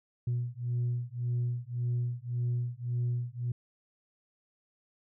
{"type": "beating tone pair", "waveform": "sine", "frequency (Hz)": [120.5, 122.3], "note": ["B2", "B2"], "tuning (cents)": [-42, -16], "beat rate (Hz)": 1.8, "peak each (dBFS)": -31, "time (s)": [0.27, 3.52], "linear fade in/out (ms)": 5, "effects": ["tanh soft clip ceiling -25 dBFS"]}